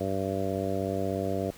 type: harmonic tone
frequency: 96.6 Hz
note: G2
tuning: 25 cents flat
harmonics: 1 / 2 / 3 / 4 / 5 / 6 / 7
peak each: -35 / -35 / -35 / -35 / -35 / -35 / -35 dBFS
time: 0-1.51 s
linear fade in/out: 10 ms
effects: pink hiss -50 dBFS RMS until 1.57 s